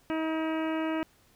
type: harmonic tone with a mistuned harmonic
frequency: 318.3 Hz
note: D#4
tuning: 39 cents sharp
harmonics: 1 / 2 / 3 / 4 / 5 / 6 / 7 / 8 / 9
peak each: -29 / -35 / -39 / -41 / -43 / -45 / -46 / -47 / -48 dBFS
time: 0.1-1.03 s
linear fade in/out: 0 ms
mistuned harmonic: 7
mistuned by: +46 cents
effects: pink hiss -63 dBFS RMS until 1.35 s